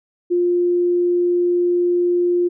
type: tone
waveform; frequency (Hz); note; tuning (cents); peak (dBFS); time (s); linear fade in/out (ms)
sine; 352; F4; +14; -14; 0.3-2.49; 20
effects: none